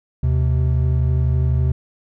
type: tone pair together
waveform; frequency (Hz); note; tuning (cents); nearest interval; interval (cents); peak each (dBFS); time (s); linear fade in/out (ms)
triangle; 76 / 127.95; D#2 / C3; -40 / -38; major sixth; 902; -15 / -16; 0.23-1.72; 5
effects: none